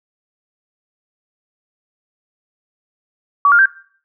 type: tone with pitch steps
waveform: sine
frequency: 1140 / 1410 / 1576 Hz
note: C#6 / F6 / G6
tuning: +48 / +16 / +9 cents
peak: -7 dBFS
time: 3.45-3.657 s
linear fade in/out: 2 ms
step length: 69 ms
effects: noise-tail reverb RT60 0.5 s tail -19 dB re dry